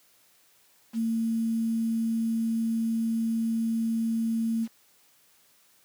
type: tone with quantisation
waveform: sine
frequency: 226.7 Hz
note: A#3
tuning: 48 cents flat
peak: -24 dBFS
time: 0.93-4.68 s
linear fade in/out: 50 ms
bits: 8
effects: white hiss -62 dBFS RMS until 5.84 s + high-pass 100 Hz 12 dB/octave